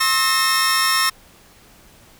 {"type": "tone cluster", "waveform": "sawtooth", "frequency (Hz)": [1065, 1294, 1833, 5420], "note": ["C6", "E6", "A#6", "E8"], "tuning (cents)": [30, -32, -30, 47], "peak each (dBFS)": -18, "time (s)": [0, 1.1], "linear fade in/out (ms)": 10, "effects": ["pink hiss -49 dBFS RMS until 2.19 s"]}